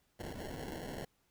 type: noise with sample-and-hold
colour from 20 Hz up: violet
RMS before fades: -43 dBFS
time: 0.19-1.05 s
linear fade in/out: 10 ms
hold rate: 1225 Hz
effects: pink hiss -75 dBFS RMS until 1.3 s